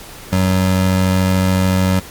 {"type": "tone pair together", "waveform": "square", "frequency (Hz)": [93.6, 187.2], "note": ["F#2", "F#3"], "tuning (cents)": [20, 20], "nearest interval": "octave", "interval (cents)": 1200, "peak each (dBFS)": [-16, -15], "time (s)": [0.32, 2], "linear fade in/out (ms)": 10, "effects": ["pink hiss -35 dBFS RMS until 2.1 s", "MP3 96 kbps"]}